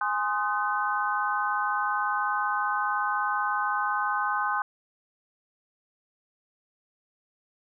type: chord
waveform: sine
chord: Ab dominant seventh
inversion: none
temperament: equal with one note detuned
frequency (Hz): 830.6 / 1046.5 / 1244.5 / 1519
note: Ab5 / C6 / Eb6 / Gb6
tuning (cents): 0 / 0 / 0 / +45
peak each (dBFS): -30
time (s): 0.01-4.62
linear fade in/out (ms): 2
effects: none